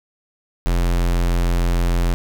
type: tone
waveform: square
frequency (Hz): 43.31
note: F1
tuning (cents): -14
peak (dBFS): -16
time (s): 0.66-2.14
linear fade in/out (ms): 0
effects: none